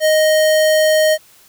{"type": "tone", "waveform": "square", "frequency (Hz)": 622.3, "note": "D#5", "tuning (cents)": 0, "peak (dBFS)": -11, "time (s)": [0, 1.18], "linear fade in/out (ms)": 50, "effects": ["white hiss -48 dBFS RMS until 1.48 s"]}